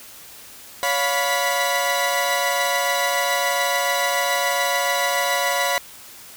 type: tone cluster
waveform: sawtooth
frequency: 563 / 709 / 988 / 1969 Hz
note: C#5 / F5 / B5 / B6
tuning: +27 / +26 / 0 / -6 cents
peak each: -21 dBFS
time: 0.83-5.78 s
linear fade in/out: 0 ms
effects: white hiss -42 dBFS RMS until 6.36 s